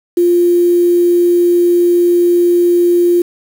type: tone with quantisation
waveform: sine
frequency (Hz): 349.2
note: F4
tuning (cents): 0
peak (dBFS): -7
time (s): 0.17-3.22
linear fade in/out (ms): 5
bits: 5
effects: none